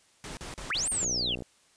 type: noise bursts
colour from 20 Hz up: pink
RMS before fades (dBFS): -40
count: 5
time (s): 0.24-1.046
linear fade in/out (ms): 0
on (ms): 130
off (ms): 39
type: linear two-way sweep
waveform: sine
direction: up then down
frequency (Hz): 1046.5 to 9070 to 2654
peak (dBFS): -27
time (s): 0.7-1.35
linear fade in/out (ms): 2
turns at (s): 0.89
type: click train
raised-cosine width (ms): 2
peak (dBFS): -25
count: 25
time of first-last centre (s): 1.03-1.422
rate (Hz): 61.2
effects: white hiss -63 dBFS RMS until 1.76 s + resampled to 22050 Hz